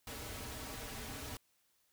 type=noise with comb filter; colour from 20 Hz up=pink; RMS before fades=-45 dBFS; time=0.07-1.37 s; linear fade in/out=2 ms; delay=5.7 ms; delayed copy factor=-0.65; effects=white hiss -75 dBFS RMS until 1.92 s